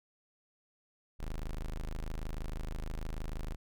35% pulse tone, 26.31 Hz, G#0, 23 cents sharp, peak -34 dBFS, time 1.19-3.56 s, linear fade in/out 20 ms, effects none

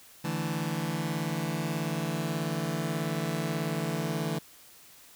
sawtooth chord, D suspended second, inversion none, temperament just, 146.83 / 165.19 / 220.2 Hz, D3 / E3 / A3, 0 / +4 / +2 cents, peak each -30 / -28 / -32 dBFS, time 0.24-4.39 s, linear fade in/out 10 ms, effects white hiss -54 dBFS RMS until 5.15 s

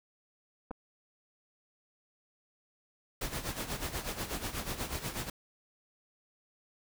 clicks, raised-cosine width 1 ms, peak -28 / -26 dBFS, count 2, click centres 0.709 / 0.713 s
pink noise with tremolo, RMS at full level -35 dBFS, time 3.21-5.3 s, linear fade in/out 5 ms, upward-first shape sine, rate 8.2 Hz, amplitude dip 70%
effects none

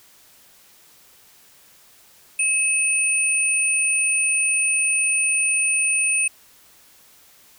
sine tone pair together, 2574 / 9162 Hz, E7 / D9, -42 / -44 cents, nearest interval octave + minor seventh, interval 2198 cents, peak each -20 dBFS, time 2.39-6.28 s, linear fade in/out 5 ms, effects white hiss -52 dBFS RMS until 7.58 s

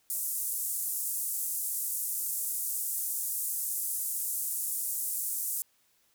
white band-pass noise, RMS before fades -33 dBFS, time 0.1-5.62 s, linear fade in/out 0 ms, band 8100 to 15000 Hz, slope 24 dB/octave, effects white hiss -69 dBFS RMS until 6.14 s

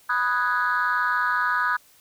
sine chord, G# minor seventh, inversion first, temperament equal, 987.8 / 1244.5 / 1480 / 1661.2 Hz, B5 / D#6 / F#6 / G#6, 0 / 0 / 0 / 0 cents, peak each -26 / -24 / -24 / -26 dBFS, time 0.09-1.77 s, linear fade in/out 10 ms, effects tanh soft clip ceiling -14 dBFS + white hiss -56 dBFS RMS until 2 s

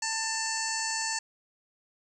harmonic tone, 891 Hz, A5, 22 cents sharp, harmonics 1 / 2 / 3 / 5 / 6 / 7 / 8 / 9, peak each -36 / -35 / -41 / -36 / -41 / -38 / -36 / -39 dBFS, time 0.02-1.19 s, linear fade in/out 5 ms, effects 10-bit

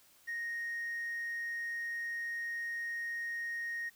triangle tone, 1864.7 Hz, A#6, in tune, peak -33 dBFS, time 0.27-3.9 s, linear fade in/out 20 ms, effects tanh soft clip ceiling -31 dBFS + white hiss -64 dBFS RMS until 3.95 s

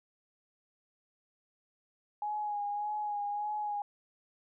sine tone with vibrato, 830.6 Hz, G#5, in tune, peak -32 dBFS, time 2.22-3.82 s, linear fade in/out 2 ms, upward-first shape sine, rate 1.7 Hz, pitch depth 28 cents each way, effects none

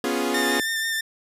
sawtooth chord, C# dominant seventh, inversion third, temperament equal, 246.9 / 277.2 / 349.2 / 415.3 Hz, B3 / C#4 / E#4 / G#4, 0 / 0 / 0 / 0 cents, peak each -24 dBFS, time 0.04-0.6 s, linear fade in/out 2 ms
sawtooth tone with vibrato, 1800 Hz, A6, 39 cents sharp, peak -20 dBFS, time 0.34-1.01 s, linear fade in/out 5 ms, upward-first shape sine, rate 6.1 Hz, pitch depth 21 cents each way
effects resampled to 32000 Hz

